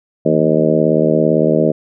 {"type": "harmonic tone with a mistuned harmonic", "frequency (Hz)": 77.78, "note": "D#2", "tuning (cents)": 0, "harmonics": [2, 3, 4, 5, 6, 7, 8], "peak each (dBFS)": [-18, -18, -18, -18, -18, -18, -18], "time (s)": [0.25, 1.72], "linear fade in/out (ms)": 10, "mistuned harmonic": 2, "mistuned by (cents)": 75, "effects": []}